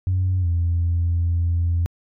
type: tone with pitch glide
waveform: sine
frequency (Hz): 92.5 to 85.31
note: F#2 to F2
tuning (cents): 0 to -40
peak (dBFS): -16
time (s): 0.07-1.86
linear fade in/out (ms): 0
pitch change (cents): -140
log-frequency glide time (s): 0.4-0.47
effects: tanh soft clip ceiling -14 dBFS